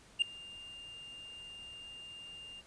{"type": "tone with ADSR envelope", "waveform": "triangle", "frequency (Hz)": 2803, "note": "F7", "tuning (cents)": 6, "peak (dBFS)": -21, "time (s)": [0.19, 2.62], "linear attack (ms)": 29, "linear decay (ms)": 4, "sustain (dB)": -24, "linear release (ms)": 28, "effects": ["pink hiss -60 dBFS RMS until 2.66 s", "resampled to 22050 Hz"]}